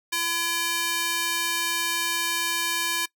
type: tone with high-pass filter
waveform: square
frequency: 338.6 Hz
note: E4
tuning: 46 cents sharp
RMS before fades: -26 dBFS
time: 0.12-3.06 s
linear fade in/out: 10 ms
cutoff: 1800 Hz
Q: 0.72
effects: noise-tail reverb RT60 0.1 s tail -22 dB re dry